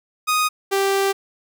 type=tone pair in turn; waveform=sawtooth; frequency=1244.5 / 392 Hz; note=D#6 / G4; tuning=0 / 0 cents; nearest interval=octave + minor sixth; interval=2000 cents; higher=first; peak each=-13 dBFS; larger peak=neither; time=0.27-0.49 / 0.71-1.13 s; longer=second; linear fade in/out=20 ms; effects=none